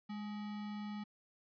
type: tone with sample-and-hold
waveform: sine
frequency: 207.7 Hz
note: G#3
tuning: in tune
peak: -40 dBFS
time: 0.09-1.04 s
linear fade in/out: 10 ms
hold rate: 1050 Hz
effects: resampled to 11025 Hz